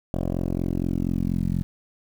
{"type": "tone with low-pass filter sweep", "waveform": "10% pulse", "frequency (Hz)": 44.24, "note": "F1", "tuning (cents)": 23, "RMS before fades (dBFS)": -25, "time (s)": [0.14, 1.63], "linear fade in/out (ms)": 0, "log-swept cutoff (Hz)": [560, 180], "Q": 2, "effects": ["8-bit"]}